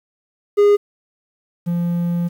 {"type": "tone pair in turn", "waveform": "triangle", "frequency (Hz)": [410, 172.8], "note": ["G#4", "F3"], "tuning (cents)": [-22, -18], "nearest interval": "octave + minor third", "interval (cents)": 1496, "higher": "first", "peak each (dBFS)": [-7, -15], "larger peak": "first", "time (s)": [[0.57, 0.77], [1.66, 2.29]], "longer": "second", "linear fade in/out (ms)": 20, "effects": ["8-bit"]}